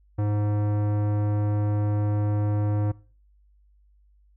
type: tone with tanh clipping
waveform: sine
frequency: 104.1 Hz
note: G#2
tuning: 5 cents sharp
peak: -24 dBFS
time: 0.18-2.92 s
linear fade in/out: 10 ms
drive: 18 dB
effects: noise-tail reverb RT60 0.4 s tail -21 dB re dry + added 50 Hz sine -56 dBFS peak until 4.36 s